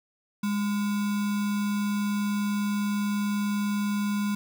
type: tone with sample-and-hold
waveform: sine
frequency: 205.2 Hz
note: G#3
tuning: 21 cents flat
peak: -24 dBFS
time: 0.43-4.35 s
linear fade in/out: 5 ms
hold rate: 1225 Hz
effects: none